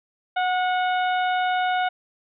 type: harmonic tone with a mistuned harmonic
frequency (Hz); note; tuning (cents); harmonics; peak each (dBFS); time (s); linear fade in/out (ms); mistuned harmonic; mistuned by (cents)
734; F#5; -14; 1 / 2 / 3 / 4 / 5; -21 / -27 / -34 / -36 / -37; 0.36-1.89; 10; 2; -19
effects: none